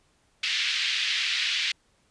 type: band-pass noise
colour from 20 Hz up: white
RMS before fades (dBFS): -27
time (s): 0.43-1.72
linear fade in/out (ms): 5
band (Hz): 2000 to 4000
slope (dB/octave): 24
effects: pink hiss -66 dBFS RMS until 2.1 s + resampled to 22050 Hz